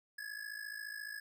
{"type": "ring-modulated tone", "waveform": "square", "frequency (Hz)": 1689, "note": "G#6", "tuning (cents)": 29, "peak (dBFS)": -40, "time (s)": [0.18, 1.2], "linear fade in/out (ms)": 5, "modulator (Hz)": 27.2, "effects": []}